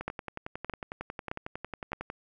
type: two click trains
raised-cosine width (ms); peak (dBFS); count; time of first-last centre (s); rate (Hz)
0.5; -21 / -17; 24 / 4; 0.01-2.101 / 0.08-1.932; 11 / 1.62
effects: none

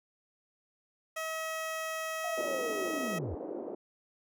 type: tone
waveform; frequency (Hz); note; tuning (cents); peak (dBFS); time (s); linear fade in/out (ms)
15% pulse; 640; D#5; +49; -28; 1.16-3.19; 10
type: linear sweep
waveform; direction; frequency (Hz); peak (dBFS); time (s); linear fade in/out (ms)
sine; down; 714 to 67.8; -35; 2.24-3.35; 5
type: band-pass noise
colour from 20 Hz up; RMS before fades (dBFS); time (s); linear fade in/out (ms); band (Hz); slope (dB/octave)
white; -40; 2.37-3.75; 5; 270 to 540; 24
effects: none

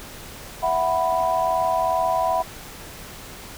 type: chord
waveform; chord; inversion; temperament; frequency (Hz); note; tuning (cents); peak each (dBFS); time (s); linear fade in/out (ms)
sine; E suspended second; none; just; 659.3 / 741.7 / 988.9; E5 / F#5 / B5; 0 / +4 / +2; -23; 0.62-2.43; 20
effects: pink hiss -39 dBFS RMS until 3.57 s

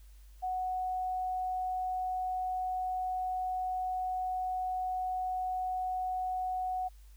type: tone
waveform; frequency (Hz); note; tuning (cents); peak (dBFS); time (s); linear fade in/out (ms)
sine; 740; F#5; 0; -31; 0.42-6.89; 20
effects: added 50 Hz sine -51 dBFS peak until 7.16 s + white hiss -67 dBFS RMS until 7.16 s

